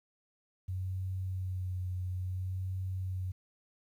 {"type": "tone with vibrato", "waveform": "sine", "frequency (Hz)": 92.5, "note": "F#2", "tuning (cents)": 0, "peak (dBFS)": -33, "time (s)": [0.68, 3.32], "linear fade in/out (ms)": 10, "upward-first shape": "sine", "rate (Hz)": 0.59, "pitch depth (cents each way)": 23, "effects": ["11-bit"]}